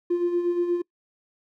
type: tone with tremolo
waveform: triangle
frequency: 349.2 Hz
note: F4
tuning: in tune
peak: -15 dBFS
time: 0.1-0.82 s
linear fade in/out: 10 ms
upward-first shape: sine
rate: 8.4 Hz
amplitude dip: 65%
effects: noise-tail reverb RT60 0.1 s tail -26 dB re dry + tanh soft clip ceiling -17 dBFS